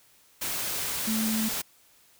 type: tone in noise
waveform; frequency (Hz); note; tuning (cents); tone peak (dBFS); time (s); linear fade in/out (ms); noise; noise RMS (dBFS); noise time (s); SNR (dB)
sine; 220; A3; 0; -26; 1.07-1.49; 10; white; -31; 0.41-1.62; +2
effects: white hiss -60 dBFS RMS until 2.19 s